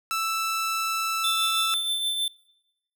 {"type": "tone", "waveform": "sawtooth", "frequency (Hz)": 1322, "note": "E6", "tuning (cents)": 5, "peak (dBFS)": -21, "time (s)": [0.11, 1.74], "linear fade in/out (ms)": 0}
{"type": "tone with tremolo", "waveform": "square", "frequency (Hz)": 3541, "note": "A7", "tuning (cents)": 10, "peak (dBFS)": -23, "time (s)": [1.24, 2.28], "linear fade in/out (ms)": 2, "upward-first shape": "triangle", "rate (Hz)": 6.3, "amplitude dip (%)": 45}
{"effects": ["noise-tail reverb RT60 0.9 s tail -22 dB re dry"]}